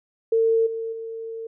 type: tone with level steps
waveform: sine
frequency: 452 Hz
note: A4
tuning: 47 cents sharp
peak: -16 / -26 / -30 dBFS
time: 0.32-1.47 s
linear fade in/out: 5 ms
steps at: 0.66 / 0.92 s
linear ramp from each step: 10 ms
effects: none